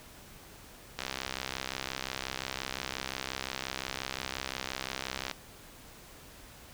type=click train; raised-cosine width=0.2 ms; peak=-16 dBFS; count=285; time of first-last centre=0.99-5.313 s; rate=65.7 Hz; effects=pink hiss -52 dBFS RMS until 6.73 s